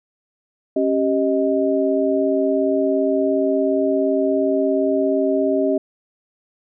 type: tone cluster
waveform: sine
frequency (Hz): 273.2 / 390.4 / 625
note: C#4 / G4 / D#5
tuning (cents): -25 / -7 / +8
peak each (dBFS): -20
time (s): 0.76-5.78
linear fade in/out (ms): 5
effects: none